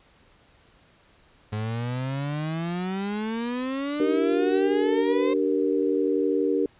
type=exponential sweep; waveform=35% pulse; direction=up; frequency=104.9 to 527 Hz; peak=-25 dBFS; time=1.52-5.34 s; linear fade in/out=10 ms
type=chord; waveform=sine; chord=G minor; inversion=second; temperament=equal with one note detuned; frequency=293.7 / 385.5 / 466.2 Hz; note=D4 / G4 / Bb4; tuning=0 / -29 / 0 cents; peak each=-25 dBFS; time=4-6.66 s; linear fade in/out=2 ms
effects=pink hiss -58 dBFS RMS until 6.79 s + resampled to 8000 Hz